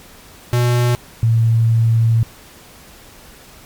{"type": "tone pair in turn", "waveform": ["square", "sine"], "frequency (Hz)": [121.6, 114.02], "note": ["B2", "A#2"], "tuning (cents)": [-26, -38], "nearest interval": "minor second", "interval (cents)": 112, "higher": "first", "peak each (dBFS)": [-13, -10], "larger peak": "second", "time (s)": [[0.53, 0.95], [1.23, 2.23]], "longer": "second", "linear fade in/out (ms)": 0, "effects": ["pink hiss -42 dBFS RMS until 3.65 s", "MP3 96 kbps"]}